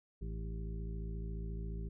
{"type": "harmonic tone with a mistuned harmonic", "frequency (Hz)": 54.3, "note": "A1", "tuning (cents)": -22, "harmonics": [1, 2, 3, 4, 6, 7], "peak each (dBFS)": [-39, -48, -46, -53, -57, -53], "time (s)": [0.21, 1.89], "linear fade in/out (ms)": 10, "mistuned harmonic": 7, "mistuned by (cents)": 75, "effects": []}